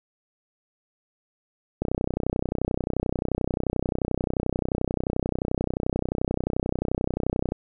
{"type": "click train", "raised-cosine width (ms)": 2, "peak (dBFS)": -11, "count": 180, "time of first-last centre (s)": [1.82, 7.521], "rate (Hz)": 31.4, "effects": []}